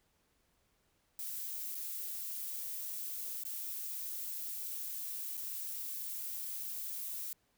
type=noise with dropouts; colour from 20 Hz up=violet; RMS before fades=-41 dBFS; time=1.19-7.33 s; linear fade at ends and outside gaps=2 ms; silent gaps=1.747-1.751 / 3.437-3.451 / 5.371-5.375 s; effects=pink hiss -75 dBFS RMS until 7.57 s